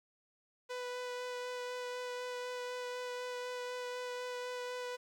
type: tone with vibrato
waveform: sawtooth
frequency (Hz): 495.8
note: B4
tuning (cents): +7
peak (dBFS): -35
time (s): 0.69-4.97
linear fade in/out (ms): 20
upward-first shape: sine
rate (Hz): 4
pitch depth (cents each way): 10
effects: low-pass 7000 Hz 12 dB/octave + 11-bit